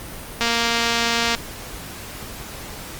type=click train; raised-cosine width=0.2 ms; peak=-3 dBFS; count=220; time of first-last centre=0.41-1.35 s; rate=233 Hz; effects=pink hiss -35 dBFS RMS until 2.99 s + Opus 32 kbps

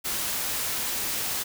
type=noise; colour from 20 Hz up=white; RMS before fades=-29 dBFS; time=0.04-1.44 s; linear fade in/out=20 ms; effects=none

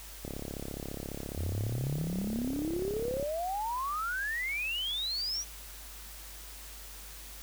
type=click train; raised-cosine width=2 ms; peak=-25 dBFS; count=104; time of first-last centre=0.25-3.227 s; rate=34.6 Hz
type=exponential sweep; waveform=sine; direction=up; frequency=78.4 to 5950 Hz; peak=-31 dBFS; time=1.35-5.45 s; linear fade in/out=50 ms
effects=added 50 Hz sine -48 dBFS peak until 7.42 s + white hiss -48 dBFS RMS until 7.42 s

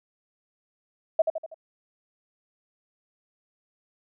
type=tone with echo; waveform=sine; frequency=643 Hz; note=E5; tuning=43 cents flat; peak=-15 dBFS; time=1.19-1.22 s; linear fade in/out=5 ms; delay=81 ms; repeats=4; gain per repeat=-6 dB; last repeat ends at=1.544 s; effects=none

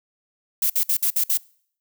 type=noise bursts; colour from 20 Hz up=violet; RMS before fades=-20 dBFS; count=6; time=0.62-1.374 s; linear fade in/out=5 ms; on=79 ms; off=56 ms; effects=noise-tail reverb RT60 0.6 s tail -25 dB re dry

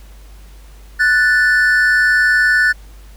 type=tone pair together; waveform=triangle; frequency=1480 / 1760.6 Hz; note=F#6 / A6; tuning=0 / +1 cents; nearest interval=minor third; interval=301 cents; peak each=-11 dBFS; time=0.99-2.73 s; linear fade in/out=20 ms; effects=added 50 Hz sine -36 dBFS peak until 3.16 s + pink hiss -48 dBFS RMS until 3.16 s

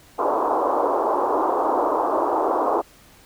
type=band-pass noise; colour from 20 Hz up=white; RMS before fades=-21 dBFS; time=0.18-2.82 s; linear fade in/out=20 ms; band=300 to 1100 Hz; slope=48 dB/octave; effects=pink hiss -51 dBFS RMS until 3.25 s

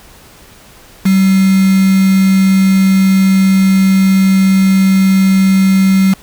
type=tone with quantisation; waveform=sine; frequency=191.5 Hz; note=G3; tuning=40 cents flat; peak=-6 dBFS; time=1.05-6.14 s; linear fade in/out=10 ms; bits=3; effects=pink hiss -40 dBFS RMS until 6.22 s

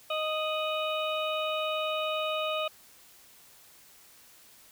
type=harmonic tone with a mistuned harmonic; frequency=622.3 Hz; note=D#5; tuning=in tune; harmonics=1 / 2 / 4 / 5 / 6; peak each=-31 / -34 / -37 / -38 / -39 dBFS; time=0.1-2.68 s; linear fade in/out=5 ms; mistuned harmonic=5; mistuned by=-76 cents; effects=white hiss -56 dBFS RMS until 4.71 s

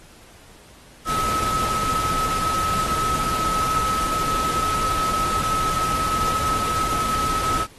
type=tone in noise; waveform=sine; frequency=1289 Hz; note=E6; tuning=39 cents flat; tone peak=-21 dBFS; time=1.05-7.67 s; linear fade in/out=50 ms; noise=pink; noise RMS=-28 dBFS; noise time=1.05-7.67 s; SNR=+4 dB; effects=pink hiss -49 dBFS RMS until 7.78 s + AAC 32 kbps

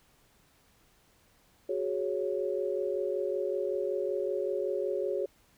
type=chord; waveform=sine; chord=F# suspended second; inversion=none; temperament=equal; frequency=370 / 415.3 / 554.4 Hz; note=F#4 / G#4 / C#5; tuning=0 / 0 / 0 cents; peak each=-33 dBFS; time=1.69-5.26 s; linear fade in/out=5 ms; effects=pink hiss -65 dBFS RMS until 5.57 s

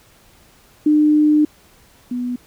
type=tone pair in turn; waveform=sine; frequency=301.7 / 246.2 Hz; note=D4 / B3; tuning=+47 / -5 cents; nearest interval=major third; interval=352 cents; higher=first; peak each=-10 / -20 dBFS; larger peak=first; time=0.86-1.45 / 2.11-2.36 s; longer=first; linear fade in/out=5 ms; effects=pink hiss -51 dBFS RMS until 2.46 s

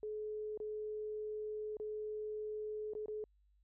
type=tone with dropouts; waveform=sine; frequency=426.7 Hz; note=G#4; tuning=47 cents sharp; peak=-39 dBFS; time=0.03-3.24 s; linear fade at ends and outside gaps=1 ms; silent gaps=0.575-0.601 / 1.769-1.799 / 2.935-2.951 / 3.059-3.082 s; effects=added 50 Hz sine -68 dBFS peak until 3.63 s

